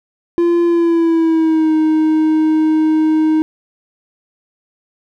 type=tone with pitch glide; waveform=triangle; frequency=343.3 to 313 Hz; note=F4 to D#4; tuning=-30 to +10 cents; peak=-8 dBFS; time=0.38-3.42 s; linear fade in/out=0 ms; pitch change=-160 cents; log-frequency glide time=0.65-1.74 s; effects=none